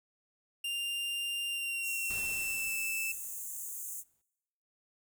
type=tone with pitch glide; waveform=45% pulse; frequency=2794 to 2637 Hz; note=F7 to E7; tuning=0 to 0 cents; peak=-33 dBFS; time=0.64-3.12 s; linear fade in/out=5 ms; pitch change=-100 cents; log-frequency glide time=1.48-2.74 s
type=high-pass noise; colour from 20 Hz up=pink; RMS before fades=-41 dBFS; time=1.82-4.04 s; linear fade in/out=50 ms; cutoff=6500 Hz; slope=96 dB/octave
type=noise with exponential decay; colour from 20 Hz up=pink; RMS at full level=-46 dBFS; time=2.1-4.22 s; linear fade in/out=5 ms; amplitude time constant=460 ms
effects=noise-tail reverb RT60 0.9 s tail -25 dB re dry